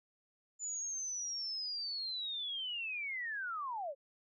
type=linear sweep; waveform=sine; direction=down; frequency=7040 to 520 Hz; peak=-37 dBFS; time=0.59-3.95 s; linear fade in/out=50 ms; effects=none